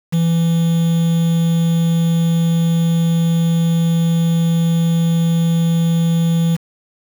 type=tone with quantisation; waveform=triangle; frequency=166.6 Hz; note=E3; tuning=19 cents sharp; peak=-10 dBFS; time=0.12-6.57 s; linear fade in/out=20 ms; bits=5; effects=none